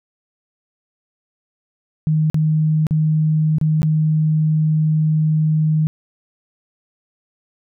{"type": "tone with dropouts", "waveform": "sine", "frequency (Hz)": 155.56, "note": "D#3", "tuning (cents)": 0, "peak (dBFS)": -13, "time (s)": [2.07, 5.87], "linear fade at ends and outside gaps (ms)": 0, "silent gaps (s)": [[2.3, 2.344], [2.868, 2.909], [3.584, 3.613], [3.819, 3.83]], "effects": []}